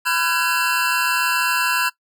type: tone cluster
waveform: square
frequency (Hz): 1000 / 1368 / 1509 / 1656 / 2702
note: B5 / F6 / F#6 / G#6 / E7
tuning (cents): +21 / -36 / +34 / -5 / +42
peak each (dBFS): -25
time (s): 0.05-1.9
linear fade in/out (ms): 20
effects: noise-tail reverb RT60 0.1 s tail -20 dB re dry